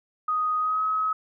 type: tone with pitch glide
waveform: sine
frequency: 1247 to 1276.9 Hz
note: D#6 to D#6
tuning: +3 to +44 cents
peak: -22 dBFS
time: 0.28-1.13 s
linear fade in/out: 5 ms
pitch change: +41 cents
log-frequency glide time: 0.59-0.83 s
effects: none